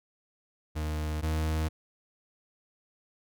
40% pulse tone pair in turn, 76.9 / 78.61 Hz, D#2 / D#2, -20 / +18 cents, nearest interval unison, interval 38 cents, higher second, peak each -29 / -26 dBFS, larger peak second, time 0.75-1.22 / 1.22-1.69 s, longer neither, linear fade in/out 20 ms, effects none

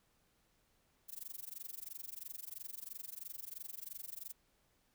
violet noise with amplitude modulation, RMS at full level -44 dBFS, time 1.08-4.33 s, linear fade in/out 20 ms, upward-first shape sine, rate 23 Hz, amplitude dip 100%, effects pink hiss -75 dBFS RMS until 4.94 s

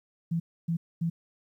sine tone bursts at uneven times, 167 Hz, E3, 23 cents sharp, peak -25 dBFS, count 3, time 0.31-0.4 / 0.68-0.77 / 1.01-1.1 s, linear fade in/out 10 ms, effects 11-bit

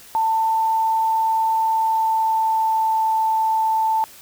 sine tone with pitch glide, 891 to 884.3 Hz, A5 to A5, +22 to +8 cents, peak -16 dBFS, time 0.15-4.04 s, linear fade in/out 0 ms, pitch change -14 cents, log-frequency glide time 1.61-3.09 s, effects white hiss -44 dBFS RMS until 4.21 s

